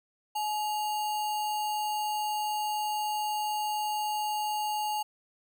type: tone with sample-and-hold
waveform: sine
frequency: 847 Hz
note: G#5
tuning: 34 cents sharp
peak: -28 dBFS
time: 0.35-5.03 s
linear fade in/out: 10 ms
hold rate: 3675 Hz
effects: none